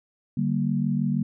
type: chord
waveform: sine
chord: G minor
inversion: second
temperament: equal with one note detuned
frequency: 146.83 / 193.08 / 233.1 Hz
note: D3 / G3 / Bb3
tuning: 0 / -26 / 0 cents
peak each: -26 dBFS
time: 0.37-1.23 s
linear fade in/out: 5 ms
effects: none